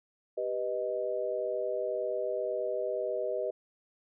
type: chord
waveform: sine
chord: G augmented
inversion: none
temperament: equal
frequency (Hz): 392 / 493.9 / 622.3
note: G4 / B4 / D#5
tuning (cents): 0 / 0 / 0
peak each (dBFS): -36 / -34 / -33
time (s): 0.37-3.51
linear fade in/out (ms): 10
effects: none